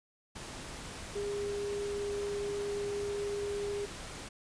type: tone in noise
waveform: sine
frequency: 406.7 Hz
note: G#4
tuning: 36 cents flat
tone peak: -33 dBFS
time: 1.15-3.86 s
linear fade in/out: 10 ms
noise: pink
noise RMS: -44 dBFS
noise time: 0.35-4.29 s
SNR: +8 dB
effects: resampled to 22050 Hz